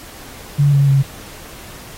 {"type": "tone with pitch steps", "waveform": "sine", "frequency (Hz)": [143.2, 140.25, 137.37], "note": ["D3", "C#3", "C#3"], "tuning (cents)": [-43, 21, -15], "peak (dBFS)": -9, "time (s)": [0.58, 1.03], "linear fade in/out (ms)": 20, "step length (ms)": 150, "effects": ["pink hiss -37 dBFS RMS until 1.97 s", "AAC 48 kbps"]}